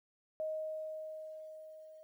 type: tone with level ramp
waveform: sine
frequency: 626 Hz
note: D#5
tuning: 10 cents sharp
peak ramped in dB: -34 to -52 dBFS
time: 0.4-2.03 s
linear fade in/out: 0 ms
effects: 12-bit

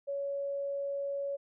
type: tone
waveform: sine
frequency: 560 Hz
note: C#5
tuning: 18 cents sharp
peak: -32 dBFS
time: 0.07-1.37 s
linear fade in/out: 20 ms
effects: none

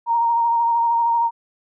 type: tone with vibrato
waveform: sine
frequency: 932.3 Hz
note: A#5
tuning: in tune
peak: -15 dBFS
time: 0.06-1.31 s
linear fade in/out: 50 ms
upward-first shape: sine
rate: 13 Hz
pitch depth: 21 cents each way
effects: none

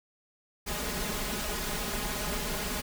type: noise with comb filter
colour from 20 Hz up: pink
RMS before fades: -33 dBFS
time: 0.66-2.82 s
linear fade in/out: 20 ms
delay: 4.8 ms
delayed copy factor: +0.9
effects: none

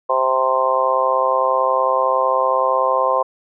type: harmonic tone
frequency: 130.81 Hz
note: C3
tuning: in tune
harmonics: 3 / 4 / 5 / 6 / 7 / 8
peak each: -30 / -19 / -23 / -25 / -23 / -18 dBFS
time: 0.09-3.23 s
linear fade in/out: 10 ms
effects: none

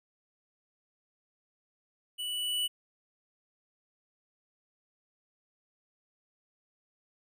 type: tone with level ramp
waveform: square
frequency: 2959 Hz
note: F#7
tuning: 1 cent flat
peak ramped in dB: -35 to -28 dBFS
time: 2.18-2.68 s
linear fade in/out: 20 ms
effects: none

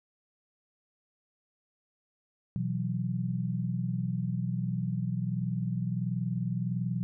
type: chord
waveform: sine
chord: B suspended fourth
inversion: none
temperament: equal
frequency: 123.47 / 164.81 / 185 Hz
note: B2 / E3 / F#3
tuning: 0 / 0 / 0 cents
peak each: -32 / -34 / -33 dBFS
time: 2.56-7.03 s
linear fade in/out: 0 ms
effects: none

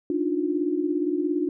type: tone cluster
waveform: sine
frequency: 293.1 / 310.4 / 354.8 Hz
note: D4 / D#4 / F4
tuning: -3 / -4 / +27 cents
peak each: -26 / -28 / -26 dBFS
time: 0.1-1.49 s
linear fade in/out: 2 ms
effects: none

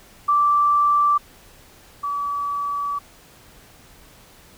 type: tone pair in turn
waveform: sine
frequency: 1169 / 1146.3 Hz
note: D6 / D6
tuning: -8 / -42 cents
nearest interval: unison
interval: 34 cents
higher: first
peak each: -14 / -22 dBFS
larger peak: first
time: 0.28-1.18 / 2.03-2.99 s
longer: second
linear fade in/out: 10 ms
effects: pink hiss -49 dBFS RMS until 4.57 s

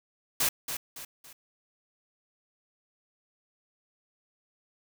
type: noise with echo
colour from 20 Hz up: white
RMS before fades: -26 dBFS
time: 0.4-0.49 s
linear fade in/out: 5 ms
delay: 280 ms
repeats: 3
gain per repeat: -8 dB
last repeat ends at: 1.33 s
effects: none

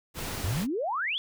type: noise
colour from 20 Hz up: pink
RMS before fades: -35 dBFS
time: 0.14-0.67 s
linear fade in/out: 50 ms
type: exponential sweep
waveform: sine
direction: up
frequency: 79.2 to 3520 Hz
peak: -27 dBFS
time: 0.44-1.18 s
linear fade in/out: 0 ms
effects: none

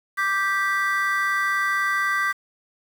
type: chord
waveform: triangle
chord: G major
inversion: second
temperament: just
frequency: 1176 / 1568 / 1960 Hz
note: D6 / G6 / B6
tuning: +2 / 0 / -14 cents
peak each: -23 dBFS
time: 0.17-2.33 s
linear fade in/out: 20 ms
effects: 7-bit

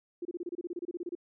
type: tone bursts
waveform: sine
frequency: 349.2 Hz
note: F4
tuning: in tune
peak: -33 dBFS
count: 16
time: 0.22-1.152 s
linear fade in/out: 5 ms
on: 32 ms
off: 28 ms
effects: none

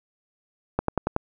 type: click train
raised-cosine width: 1 ms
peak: -8 dBFS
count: 5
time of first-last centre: 0.79-1.164 s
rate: 10.7 Hz
effects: none

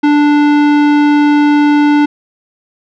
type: tone with tanh clipping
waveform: sine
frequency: 293.7 Hz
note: D4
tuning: in tune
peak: -8 dBFS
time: 0.03-2.06 s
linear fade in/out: 10 ms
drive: 18 dB
effects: none

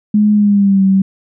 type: tone with pitch glide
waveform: sine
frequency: 210 to 192.57 Hz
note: G#3 to G3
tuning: +19 to -31 cents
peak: -7 dBFS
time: 0.14-1.02 s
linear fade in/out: 5 ms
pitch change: -150 cents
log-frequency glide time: 0.33-0.83 s
effects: none

